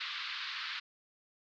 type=band-pass noise; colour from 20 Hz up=white; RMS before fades=-40 dBFS; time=0-0.8 s; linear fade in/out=10 ms; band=1100 to 4400 Hz; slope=48 dB/octave; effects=none